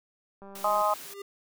click train, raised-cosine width 1 ms, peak -34 dBFS, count 79, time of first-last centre 0.42-0.816 s, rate 197 Hz
white high-pass noise, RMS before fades -43 dBFS, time 0.55-1.14 s, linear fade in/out 5 ms, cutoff 110 Hz, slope 96 dB/octave
harmonic tone, 208.7 Hz, G#3, 9 cents sharp, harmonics 3 / 4 / 5 / 6, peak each -28 / -28 / -28 / -28 dBFS, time 0.64-0.94 s, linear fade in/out 5 ms
square tone with exponential growth, 399.6 Hz, G4, 33 cents sharp, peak -36 dBFS, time 0.94-1.22 s, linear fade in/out 5 ms, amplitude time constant 59 ms
effects none

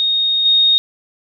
sine tone with level steps, 3717 Hz, A#7, 6 cents flat, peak -13 / -9 dBFS, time 0-0.78 s, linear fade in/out 0 ms, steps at 0.45 s, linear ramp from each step 10 ms, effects none

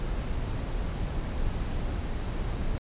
brown noise, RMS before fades -30 dBFS, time 0-2.78 s, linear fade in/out 0 ms, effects resampled to 8000 Hz

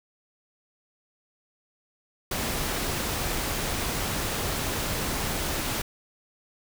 pink noise, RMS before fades -29 dBFS, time 2.31-5.82 s, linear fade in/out 5 ms, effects none

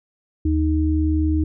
sine tone pair together, 77.78 / 311.1 Hz, D#2 / D#4, 0 / 0 cents, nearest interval 2 octaves, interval 2400 cents, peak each -18 / -20 dBFS, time 0.45-1.44 s, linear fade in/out 5 ms, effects none

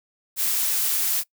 blue noise, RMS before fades -23 dBFS, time 0.36-1.24 s, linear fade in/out 50 ms, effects noise-tail reverb RT60 0.1 s tail -22 dB re dry

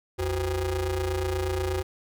35% pulse ring-modulated tone, 143.9 Hz, D3, 35 cents flat, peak -21 dBFS, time 0.18-1.83 s, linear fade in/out 20 ms, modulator 230 Hz, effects none

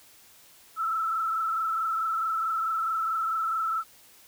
sine tone with frequency modulation, 1318.5 Hz, E6, in tune, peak -25 dBFS, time 0.76-3.84 s, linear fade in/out 50 ms, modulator 24.6 Hz, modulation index 1.5, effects white hiss -55 dBFS RMS until 4.27 s

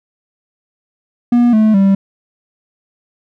triangle tone with pitch steps, 240.6 / 216.8 / 195.43 Hz, B3 / A3 / G3, -45 / -25 / -5 cents, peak -5 dBFS, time 1.32-1.95 s, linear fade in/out 5 ms, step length 210 ms, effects none

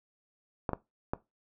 clicks, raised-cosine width 1 ms, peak -16 dBFS, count 3, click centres 0.692 / 0.733 / 1.135 s, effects noise-tail reverb RT60 0.2 s tail -18 dB re dry

